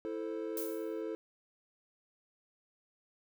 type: chord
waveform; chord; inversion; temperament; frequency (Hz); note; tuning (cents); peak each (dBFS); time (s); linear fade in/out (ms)
triangle; A minor; second; equal; 329.6 / 440 / 523.3; E4 / A4 / C5; 0 / 0 / 0; -38 / -37 / -42; 0.05-1.15; 0
type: noise with exponential decay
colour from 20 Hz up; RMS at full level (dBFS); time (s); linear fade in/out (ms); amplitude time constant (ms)
violet; -38; 0.57-1.02; 2; 97
effects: none